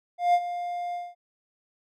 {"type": "tone with ADSR envelope", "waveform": "triangle", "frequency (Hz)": 704, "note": "F5", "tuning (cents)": 14, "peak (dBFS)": -14, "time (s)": [0.18, 1.15], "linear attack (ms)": 160, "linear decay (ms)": 54, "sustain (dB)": -13, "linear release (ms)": 210, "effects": []}